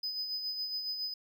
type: tone with tremolo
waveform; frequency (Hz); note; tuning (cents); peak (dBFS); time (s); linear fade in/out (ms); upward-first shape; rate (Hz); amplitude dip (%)
triangle; 5010; D#8; +11; -31; 0.03-1.14; 5; sine; 7.2; 45
effects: none